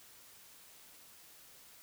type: silence
effects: white hiss -58 dBFS RMS until 1.82 s